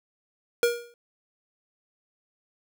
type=tone with exponential decay; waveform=square; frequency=475.2 Hz; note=A#4; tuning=33 cents sharp; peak=-17 dBFS; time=0.63-0.94 s; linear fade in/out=1 ms; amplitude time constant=66 ms; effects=none